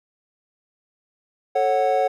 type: chord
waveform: triangle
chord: F# minor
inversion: first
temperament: equal with one note detuned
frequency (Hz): 440 / 548.3 / 740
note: A4 / C#5 / F#5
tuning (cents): 0 / -19 / 0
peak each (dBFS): -23 / -19 / -18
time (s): 1.55-2.08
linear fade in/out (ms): 10
effects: none